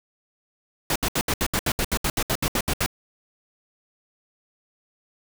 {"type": "noise bursts", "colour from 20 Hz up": "pink", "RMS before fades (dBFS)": -23, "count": 16, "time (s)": [0.9, 2.862], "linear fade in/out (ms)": 2, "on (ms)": 57, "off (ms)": 70, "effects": []}